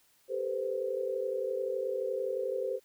sine tone cluster, 394.2 / 442 / 488.4 / 520 Hz, G4 / A4 / B4 / C5, +10 / +8 / -19 / -11 cents, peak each -36 / -39 / -39 / -33 dBFS, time 0.28-2.8 s, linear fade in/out 50 ms, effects white hiss -67 dBFS RMS until 2.84 s

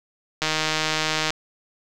click train, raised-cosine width 0.2 ms, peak -5 dBFS, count 139, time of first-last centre 0.42-1.305 s, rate 156 Hz, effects none

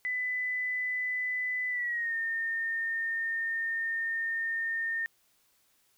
sine tone with pitch glide, 2000 to 1823.4 Hz, B6 to A#6, +21 to -39 cents, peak -29 dBFS, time 0.05-5.06 s, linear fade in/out 0 ms, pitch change -160 cents, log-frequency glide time 1.69-2.15 s, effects white hiss -69 dBFS RMS until 5.97 s

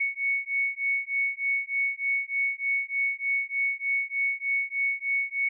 sine beating tone pair, 2217 / 2220.3 Hz, C#7 / C#7, 0 / +2 cents, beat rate 3.3 Hz, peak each -28 dBFS, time 0-5.49 s, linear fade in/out 10 ms, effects none

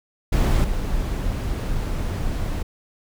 brown noise with level steps, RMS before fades -17 / -24 dBFS, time 0.32-2.63 s, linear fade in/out 10 ms, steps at 0.64 s, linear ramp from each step 2 ms, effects none

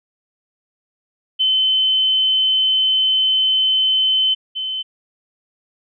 sine tone pair in turn, 3060 / 3060 Hz, G7 / G7, -42 / -42 cents, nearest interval unison, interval 0 cents, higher neither, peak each -13 / -21 dBFS, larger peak first, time 1.39-4.35 / 4.55-4.83 s, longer first, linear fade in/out 20 ms, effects none

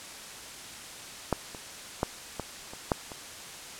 clicks, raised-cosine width 1 ms, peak -10 / -26 / -11 / -18 / -28 / -9 / -26 dBFS, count 7, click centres 1.327 / 1.548 / 2.031 / 2.397 / 2.735 / 2.918 / 3.118 s, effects white hiss -43 dBFS RMS until 3.79 s + low-pass 9000 Hz 12 dB/octave

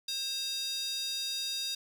square tone with high-pass filter, 533 Hz, C5, 32 cents sharp, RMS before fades -35 dBFS, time 0.08-1.75 s, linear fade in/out 5 ms, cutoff 4200 Hz, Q 9.1, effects none

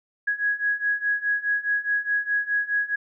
sine beating tone pair, 1661.2 / 1666 Hz, G#6 / G#6, 0 / +5 cents, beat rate 4.8 Hz, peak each -26 / -24 dBFS, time 0.27-2.96 s, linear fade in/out 10 ms, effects none

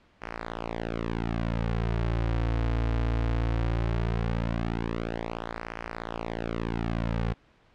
sawtooth tone with flanger, 56.9 Hz, A#1, 41 cents flat, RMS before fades -29 dBFS, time 0.21-7.34 s, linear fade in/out 20 ms, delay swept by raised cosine 0.26 to 5.36 ms, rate 0.18 Hz, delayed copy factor -0.95, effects pink hiss -61 dBFS RMS until 7.74 s + low-pass 3000 Hz 12 dB/octave

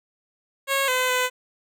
10% pulse tone with pitch steps, 547 / 509 / 504 Hz, C#5 / C5 / B4, -23 / -48 / +35 cents, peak -12 dBFS, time 0.67-1.3 s, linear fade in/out 50 ms, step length 210 ms, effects none

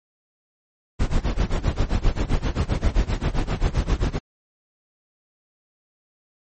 brown noise with tremolo, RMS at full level -18 dBFS, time 0.99-4.19 s, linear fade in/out 20 ms, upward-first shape sine, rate 7.6 Hz, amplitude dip 90%, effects MP3 32 kbps

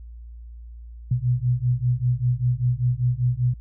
sine beating tone pair, 121.3 / 126.4 Hz, B2 / B2, -31 / +41 cents, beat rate 5.1 Hz, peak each -22 dBFS, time 1.11-3.54 s, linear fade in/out 5 ms, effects added 58 Hz sine -37 dBFS peak until 3.6 s

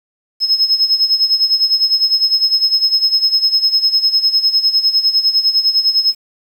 sine tone with tremolo, 5170 Hz, E8, 34 cents flat, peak -6 dBFS, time 0.4-6.15 s, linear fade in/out 50 ms, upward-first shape sine, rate 9.9 Hz, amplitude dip 80%, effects tanh soft clip ceiling -5 dBFS + 7-bit

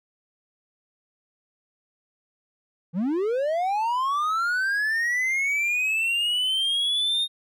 triangle linear sweep, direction up, 155.56 to 3700 Hz, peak -20 dBFS, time 2.93-7.28 s, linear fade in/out 50 ms, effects none

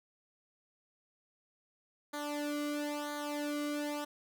sawtooth tone with flanger, 293.7 Hz, D4, in tune, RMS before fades -37 dBFS, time 2.13-4.05 s, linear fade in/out 10 ms, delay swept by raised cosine 0.37 to 1.19 ms, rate 1 Hz, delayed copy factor -0.85, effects none

